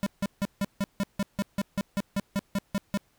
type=tone bursts; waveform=square; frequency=200 Hz; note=G3; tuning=35 cents sharp; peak=-25 dBFS; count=16; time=0.03-2.974 s; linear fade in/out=0 ms; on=34 ms; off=160 ms; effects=pink hiss -67 dBFS RMS until 3.18 s